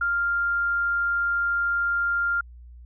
sine tone, 1396.9 Hz, F6, in tune, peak -21 dBFS, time 0.01-2.41 s, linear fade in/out 5 ms, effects added 60 Hz sine -42 dBFS peak until 2.85 s

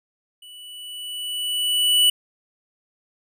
square tone with level ramp, 2960 Hz, F#7, in tune, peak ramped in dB -42 to -13 dBFS, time 0.42-2.1 s, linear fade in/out 5 ms, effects none

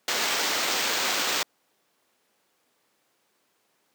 white noise with sample-and-hold, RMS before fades -26 dBFS, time 0.08-1.43 s, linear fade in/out 2 ms, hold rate 11025 Hz, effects pink hiss -69 dBFS RMS until 3.94 s + high-pass 300 Hz 12 dB/octave

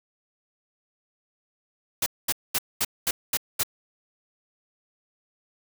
white noise bursts, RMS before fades -24 dBFS, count 7, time 2.02-3.634 s, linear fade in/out 5 ms, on 42 ms, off 220 ms, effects none

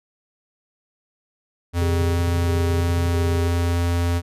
square tone, 86.3 Hz, F2, 20 cents flat, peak -19 dBFS, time 1.73-4.22 s, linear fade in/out 50 ms
white band-pass noise, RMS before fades -34 dBFS, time 1.8-3.38 s, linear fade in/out 10 ms, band 110 to 150 Hz, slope 48 dB/octave
sine tone with tremolo, 403.4 Hz, G4, 50 cents sharp, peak -26 dBFS, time 1.81-3.75 s, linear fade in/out 10 ms, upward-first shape square, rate 1.5 Hz, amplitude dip 60%
effects resampled to 32000 Hz

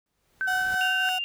pink noise with exponential growth, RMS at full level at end -41 dBFS, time 0.06-0.75 s, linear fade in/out 1 ms, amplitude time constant 150 ms
sine tone with vibrato, 1534 Hz, G6, 38 cents flat, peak -24 dBFS, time 0.41-1.09 s, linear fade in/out 0 ms, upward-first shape sine, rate 12 Hz, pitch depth 10 cents each way
35% pulse tone with tremolo, 740 Hz, F#5, in tune, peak -25 dBFS, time 0.47-1.19 s, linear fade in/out 10 ms, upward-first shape sine, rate 3.5 Hz, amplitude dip 50%
sine tone, 2794 Hz, F7, in tune, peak -27 dBFS, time 0.81-1.24 s, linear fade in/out 0 ms
effects none

